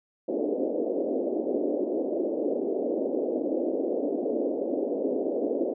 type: band-pass noise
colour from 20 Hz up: pink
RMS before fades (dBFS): -28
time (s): 0.28-5.74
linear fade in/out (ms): 10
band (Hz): 260 to 600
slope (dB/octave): 48
effects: none

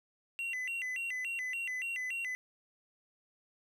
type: tone with vibrato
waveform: triangle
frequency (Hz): 2349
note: D7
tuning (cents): 0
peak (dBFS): -33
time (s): 0.39-2.35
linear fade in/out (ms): 0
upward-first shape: square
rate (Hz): 3.5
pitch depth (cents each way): 270
effects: none

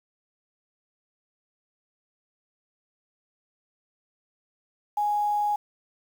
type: tone with quantisation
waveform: sine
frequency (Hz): 830.6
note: G#5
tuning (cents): 0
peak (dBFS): -22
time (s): 4.97-5.56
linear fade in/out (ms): 5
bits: 8
effects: none

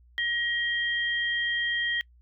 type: tone pair together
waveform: sine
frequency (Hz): 1896 / 3194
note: A#6 / G7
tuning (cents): +29 / +32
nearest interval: major sixth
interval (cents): 903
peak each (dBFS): -27 / -30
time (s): 0.18-2.01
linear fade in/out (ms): 0
effects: noise-tail reverb RT60 0.1 s tail -24 dB re dry + added 60 Hz sine -54 dBFS peak until 2.21 s

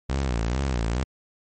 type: tone with vibrato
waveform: sawtooth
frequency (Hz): 62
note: B1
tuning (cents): +7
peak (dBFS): -19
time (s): 0.09-1.04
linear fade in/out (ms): 10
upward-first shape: sine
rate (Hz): 2.3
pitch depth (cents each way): 190
effects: MP3 32 kbps

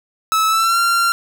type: tone with pitch glide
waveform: 45% pulse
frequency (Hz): 1301 to 1378.4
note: E6 to F6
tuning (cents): -23 to -23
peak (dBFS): -13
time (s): 0.32-1.12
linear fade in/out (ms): 0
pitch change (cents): +100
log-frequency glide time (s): 0.48-0.79
effects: none

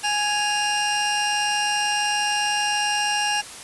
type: tone pair together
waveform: 25% pulse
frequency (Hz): 830.7 / 2794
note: G#5 / F7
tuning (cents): 0 / 0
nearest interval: octave + major sixth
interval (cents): 2100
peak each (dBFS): -19 / -20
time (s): 0.03-3.42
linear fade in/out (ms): 20
effects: white hiss -38 dBFS RMS until 3.63 s + resampled to 24000 Hz

